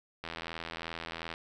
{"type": "click train", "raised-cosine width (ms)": 0.3, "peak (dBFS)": -22, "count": 92, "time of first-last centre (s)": [0.24, 1.339], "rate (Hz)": 82.8, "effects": []}